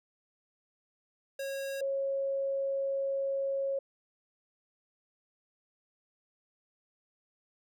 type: tone pair in turn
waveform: square / sine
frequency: 547 / 547 Hz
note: C#5 / C#5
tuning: -23 / -23 cents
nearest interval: unison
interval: 0 cents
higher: neither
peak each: -35 / -29 dBFS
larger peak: second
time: 1.39-1.81 / 1.81-3.79 s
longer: second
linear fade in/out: 5 ms
effects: none